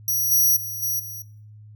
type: tone with level steps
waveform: 10% pulse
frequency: 5790 Hz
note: F#8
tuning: 38 cents flat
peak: -14 / -9 / -23 / -16 / -27 dBFS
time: 0.08-1.22 s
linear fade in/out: 2 ms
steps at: 0.31 / 0.56 / 0.82 / 0.99 s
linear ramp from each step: 10 ms
effects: noise-tail reverb RT60 0.5 s tail -18 dB re dry + added 106 Hz sine -42 dBFS peak until 1.75 s